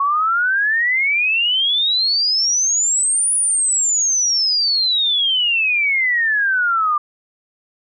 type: exponential two-way sweep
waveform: sine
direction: up then down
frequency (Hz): 1100 to 9890 to 1182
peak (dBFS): -14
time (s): 0-6.98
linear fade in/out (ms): 5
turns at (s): 3.34
effects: none